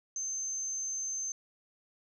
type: tone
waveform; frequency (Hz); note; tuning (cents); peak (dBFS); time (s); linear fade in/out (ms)
sine; 6260; G8; -3; -33; 0.16-1.32; 2
effects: none